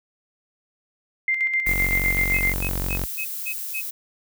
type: tone with tremolo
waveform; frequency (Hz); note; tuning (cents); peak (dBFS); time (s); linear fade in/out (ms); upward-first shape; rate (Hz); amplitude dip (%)
sine; 2093; C7; 0; -18; 1.28-2.53; 2; square; 7.8; 50
type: noise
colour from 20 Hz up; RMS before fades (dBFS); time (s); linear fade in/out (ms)
violet; -31; 1.66-3.91; 10
type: tone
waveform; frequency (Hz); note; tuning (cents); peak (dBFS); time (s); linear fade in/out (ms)
sawtooth; 46.1; F#1; -6; -21; 1.66-3.06; 20
type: tone bursts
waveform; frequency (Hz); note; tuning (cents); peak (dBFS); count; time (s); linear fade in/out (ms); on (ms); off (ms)
sine; 2558; D#7; +47; -26; 6; 2.33-3.816; 20; 81; 200
effects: none